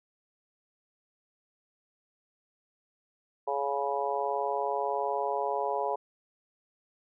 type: harmonic tone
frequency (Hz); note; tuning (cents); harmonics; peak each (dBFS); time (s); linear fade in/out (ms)
140.1; C#3; +19; 3 / 4 / 5 / 6 / 7; -34 / -34 / -34 / -34 / -34; 3.47-5.96; 10
effects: none